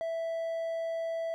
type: tone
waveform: triangle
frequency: 659.3 Hz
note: E5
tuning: in tune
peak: -29 dBFS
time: 0.01-1.34 s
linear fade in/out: 0 ms
effects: none